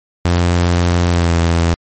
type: tone with pitch glide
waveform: sawtooth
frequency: 87.31 to 84.24 Hz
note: F2 to E2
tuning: 0 to +38 cents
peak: -7 dBFS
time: 0.25-1.74 s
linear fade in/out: 0 ms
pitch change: -62 cents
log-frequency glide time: 1.07-1.35 s
effects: MP3 32 kbps